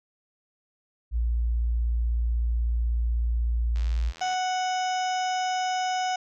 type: tone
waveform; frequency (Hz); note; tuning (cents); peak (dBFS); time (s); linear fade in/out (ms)
sine; 58.1; A#1; -5; -22; 1.11-4.13; 50
type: click train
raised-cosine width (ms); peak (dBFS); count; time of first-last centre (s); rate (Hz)
0.2; -27; 49; 3.76-4.34; 82.8
type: harmonic tone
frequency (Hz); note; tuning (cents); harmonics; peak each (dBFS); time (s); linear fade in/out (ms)
740; F#5; 0; 1 / 2 / 3 / 4 / 5 / 7 / 8 / 9; -25 / -36 / -39 / -38 / -45 / -40 / -44 / -43; 4.21-6.16; 5
effects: none